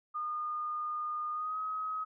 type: tone with pitch glide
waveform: sine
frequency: 1221 to 1269.2 Hz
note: D#6 to D#6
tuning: -33 to +34 cents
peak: -33 dBFS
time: 0.14-2.05 s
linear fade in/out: 20 ms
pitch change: +67 cents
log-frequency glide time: 1.32-1.58 s
effects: none